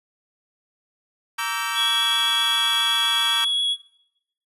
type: chord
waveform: 25% pulse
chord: E half-diminished seventh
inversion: second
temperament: equal with one note detuned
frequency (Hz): 932.3 / 1154.5 / 1318.5 / 1568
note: Bb5 / D6 / E6 / G6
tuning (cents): 0 / -30 / 0 / 0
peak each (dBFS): -26 / -26 / -27 / -25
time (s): 1.38-3.45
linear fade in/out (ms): 10
type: tone with vibrato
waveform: triangle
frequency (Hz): 3352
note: G#7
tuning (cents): +15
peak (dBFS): -18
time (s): 1.74-3.77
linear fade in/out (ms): 50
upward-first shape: sine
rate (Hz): 7.6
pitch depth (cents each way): 8
effects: noise-tail reverb RT60 0.8 s tail -22 dB re dry + resampled to 32000 Hz

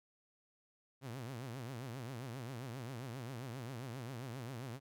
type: tone with vibrato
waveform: sawtooth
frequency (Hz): 124.5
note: B2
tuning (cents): +14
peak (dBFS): -39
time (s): 1.01-4.8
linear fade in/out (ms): 50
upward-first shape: triangle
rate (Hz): 7.5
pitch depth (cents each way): 220
effects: none

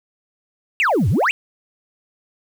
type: exponential two-way sweep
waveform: sine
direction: down then up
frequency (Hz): 2900 to 82.41 to 2900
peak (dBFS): -12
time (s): 0.8-1.31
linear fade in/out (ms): 0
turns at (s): 1.09
effects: tanh soft clip ceiling -12 dBFS + 7-bit

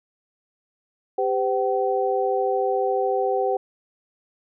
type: tone cluster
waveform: sine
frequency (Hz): 396.1 / 510 / 764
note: G4 / C5 / G5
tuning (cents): +18 / -44 / -45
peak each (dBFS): -24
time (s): 1.18-3.57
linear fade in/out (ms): 5
effects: none

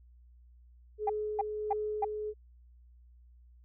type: tone with tremolo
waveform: sine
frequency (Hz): 424.6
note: G#4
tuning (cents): +38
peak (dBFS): -31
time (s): 0.98-2.34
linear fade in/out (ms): 50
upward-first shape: sine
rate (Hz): 1.5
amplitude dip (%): 30
type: tone bursts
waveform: sine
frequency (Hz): 800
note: G5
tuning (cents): +35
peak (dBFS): -25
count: 4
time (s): 1.07-2.048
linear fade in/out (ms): 5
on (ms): 27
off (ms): 290
effects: tanh soft clip ceiling -19 dBFS + added 60 Hz sine -55 dBFS peak until 3.64 s

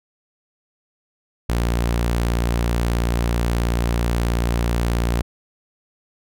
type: tone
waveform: sawtooth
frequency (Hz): 58.5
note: A#1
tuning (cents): +7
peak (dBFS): -14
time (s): 1.49-5.22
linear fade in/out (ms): 5
effects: none

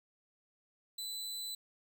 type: tone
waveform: sawtooth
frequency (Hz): 3999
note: B7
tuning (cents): +21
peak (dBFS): -36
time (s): 0.98-1.55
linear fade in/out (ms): 5
effects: none

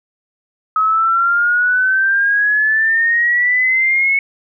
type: exponential sweep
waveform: sine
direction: up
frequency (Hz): 1273 to 2208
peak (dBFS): -11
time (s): 0.76-4.19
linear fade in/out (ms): 2
effects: none

